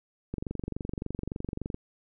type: click train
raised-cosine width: 3 ms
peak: -20 dBFS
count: 34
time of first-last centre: 0.34-1.744 s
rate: 23.5 Hz
effects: none